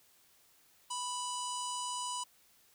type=harmonic tone; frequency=987.8 Hz; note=B5; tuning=in tune; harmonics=1 / 3 / 4 / 5 / 6 / 7 / 8 / 9; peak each=-38 / -44 / -51 / -48 / -50 / -46 / -50 / -44 dBFS; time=0.9-2.24 s; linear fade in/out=10 ms; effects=white hiss -66 dBFS RMS until 2.74 s